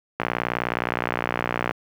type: click train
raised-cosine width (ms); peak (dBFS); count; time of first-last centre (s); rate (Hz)
0.5; -7; 91; 0.2-1.71; 59.6
effects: high-pass 100 Hz 12 dB/octave + 8-bit